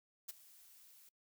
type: noise with ADSR envelope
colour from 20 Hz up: blue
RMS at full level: -42 dBFS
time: 0.28-1.09 s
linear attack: 15 ms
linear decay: 18 ms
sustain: -20 dB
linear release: 3 ms
effects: noise-tail reverb RT60 0.1 s tail -26 dB re dry